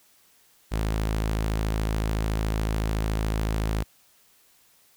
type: tone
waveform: sawtooth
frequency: 53.8 Hz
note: A1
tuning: 38 cents flat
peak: -20 dBFS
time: 0.71-3.84 s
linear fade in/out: 20 ms
effects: white hiss -60 dBFS RMS until 4.96 s